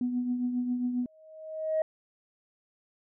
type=tone with tremolo; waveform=sine; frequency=246.9 Hz; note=B3; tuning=in tune; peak=-24 dBFS; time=0.01-1.06 s; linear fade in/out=2 ms; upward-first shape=triangle; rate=7.4 Hz; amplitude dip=55%
type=tone with exponential growth; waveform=sine; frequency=630 Hz; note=D#5; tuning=21 cents sharp; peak=-21 dBFS; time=1.03-1.82 s; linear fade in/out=2 ms; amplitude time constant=170 ms
effects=tanh soft clip ceiling -20 dBFS